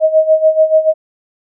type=tone with tremolo; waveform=sine; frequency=630 Hz; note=D#5; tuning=21 cents sharp; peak=-4 dBFS; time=0-0.94 s; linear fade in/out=50 ms; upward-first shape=sine; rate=6.9 Hz; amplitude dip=80%; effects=none